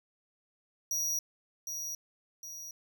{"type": "tone with echo", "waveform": "45% pulse", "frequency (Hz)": 5770, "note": "F#8", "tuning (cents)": -44, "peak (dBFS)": -30, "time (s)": [0.91, 1.19], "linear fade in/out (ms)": 2, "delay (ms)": 760, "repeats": 2, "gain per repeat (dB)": -6, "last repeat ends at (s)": 2.71, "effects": []}